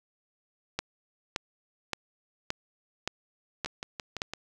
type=two click trains; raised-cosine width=0.2 ms; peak=-18 / -12 dBFS; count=5 / 7; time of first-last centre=3.66-4.336 / 0.79-4.219 s; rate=5.92 / 1.75 Hz; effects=9-bit